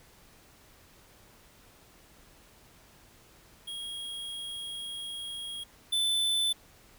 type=tone pair in turn; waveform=square; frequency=3282 / 3515 Hz; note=G#7 / A7; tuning=-21 / -2 cents; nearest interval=minor second; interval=119 cents; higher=second; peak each=-37 / -26 dBFS; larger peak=second; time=3.67-5.64 / 5.92-6.53 s; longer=first; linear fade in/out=10 ms; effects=pink hiss -58 dBFS RMS until 6.98 s